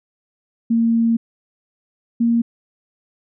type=tone pair in turn; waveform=sine; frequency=229.7 / 233.2 Hz; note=A#3 / A#3; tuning=-25 / +1 cents; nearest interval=unison; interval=26 cents; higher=second; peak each=-13 dBFS; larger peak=neither; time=0.7-1.17 / 2.2-2.42 s; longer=first; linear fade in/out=10 ms; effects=none